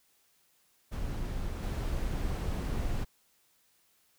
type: noise with level steps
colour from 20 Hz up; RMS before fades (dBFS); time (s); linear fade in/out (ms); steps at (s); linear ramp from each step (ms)
brown; -35 / -32; 0.91-3.05; 20; 1.62; 20
effects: white hiss -69 dBFS RMS until 4.18 s